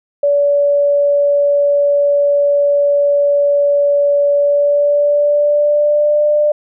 sine tone with pitch glide, 573 to 595.6 Hz, D5 to D5, -43 to +24 cents, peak -9 dBFS, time 0.23-6.52 s, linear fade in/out 5 ms, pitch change +67 cents, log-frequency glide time 4.32-6.25 s, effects none

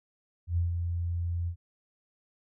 sine tone with ADSR envelope, 86 Hz, F2, 26 cents flat, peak -23 dBFS, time 0.47-1.56 s, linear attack 100 ms, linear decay 140 ms, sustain -5 dB, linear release 83 ms, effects none

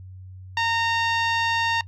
10% pulse tone with low-pass filter, 920 Hz, A#5, 23 cents flat, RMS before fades -23 dBFS, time 0.57-1.81 s, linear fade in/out 2 ms, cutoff 3400 Hz, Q 0.54, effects noise-tail reverb RT60 0.1 s tail -21 dB re dry + added 93 Hz sine -38 dBFS peak until 1.87 s

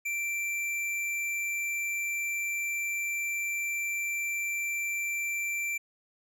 sine tone with hard clipping, 2349 Hz, D7, in tune, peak -31 dBFS, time 0.05-5.78 s, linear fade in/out 10 ms, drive 12 dB, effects none

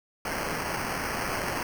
white noise with sample-and-hold, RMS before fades -31 dBFS, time 0.25-1.63 s, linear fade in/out 2 ms, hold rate 3675 Hz, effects none

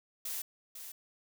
blue noise with echo, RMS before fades -38 dBFS, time 0.25-0.42 s, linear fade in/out 5 ms, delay 500 ms, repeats 1, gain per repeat -8 dB, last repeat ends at 0.92 s, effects none

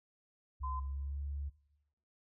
sine tone with pitch glide, 67.6 to 71.04 Hz, C#2 to C#2, -43 to +43 cents, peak -37 dBFS, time 0.6-1.5 s, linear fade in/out 20 ms, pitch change +86 cents, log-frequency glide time 0.71-1.22 s
sine tone, 1025 Hz, C6, 36 cents flat, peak -39 dBFS, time 0.63-0.8 s, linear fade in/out 10 ms
effects noise-tail reverb RT60 1.0 s tail -19 dB re dry

